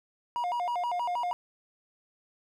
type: tone with vibrato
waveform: triangle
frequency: 826 Hz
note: G#5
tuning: 10 cents flat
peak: -26 dBFS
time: 0.36-1.33 s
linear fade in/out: 0 ms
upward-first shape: square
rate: 6.3 Hz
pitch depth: 260 cents each way
effects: none